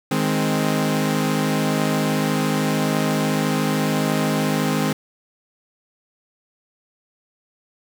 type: chord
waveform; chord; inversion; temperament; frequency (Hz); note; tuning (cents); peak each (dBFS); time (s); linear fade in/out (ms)
sawtooth; Ab major; second; equal; 155.56 / 207.7 / 261.6; Eb3 / Ab3 / C4; 0 / 0 / 0; -19; 0.11-4.93; 5
effects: 7-bit